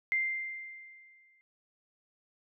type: tone with exponential decay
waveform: sine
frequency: 2093 Hz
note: C7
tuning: in tune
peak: -25 dBFS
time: 0.12-1.41 s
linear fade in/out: 0 ms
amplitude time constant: 280 ms
effects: none